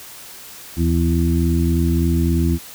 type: harmonic tone with a mistuned harmonic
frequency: 83.4 Hz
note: E2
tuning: 21 cents sharp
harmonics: 1 / 2 / 3 / 4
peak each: -17 / -20 / -22 / -23 dBFS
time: 0.76-2.59 s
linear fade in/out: 50 ms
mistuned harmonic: 1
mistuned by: -100 cents
effects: white hiss -38 dBFS RMS until 2.74 s